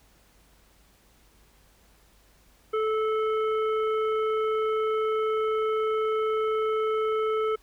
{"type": "harmonic tone", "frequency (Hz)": 436, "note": "A4", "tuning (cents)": -16, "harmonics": [1, 3, 5, 7], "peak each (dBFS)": [-24, -30, -42, -46], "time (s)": [2.73, 7.56], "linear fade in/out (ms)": 10, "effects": ["added 50 Hz sine -61 dBFS peak until 7.62 s", "pink hiss -61 dBFS RMS until 7.62 s"]}